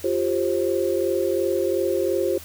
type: chord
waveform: sine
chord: F suspended second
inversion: none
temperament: equal with one note detuned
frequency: 349.2 / 392 / 530.6 Hz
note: F4 / G4 / C5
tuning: 0 / 0 / +24 cents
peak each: -24 dBFS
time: 0.04-2.38 s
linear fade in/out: 5 ms
effects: added 84 Hz sine -44 dBFS peak until 2.44 s + white hiss -42 dBFS RMS until 2.44 s